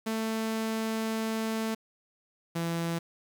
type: tone pair in turn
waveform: sawtooth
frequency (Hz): 222 / 167.71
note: A3 / E3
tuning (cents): +16 / +30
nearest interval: perfect fourth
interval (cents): 486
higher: first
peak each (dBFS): -25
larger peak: neither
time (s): 0.06-1.75 / 2.55-2.99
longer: first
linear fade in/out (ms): 10
effects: 9-bit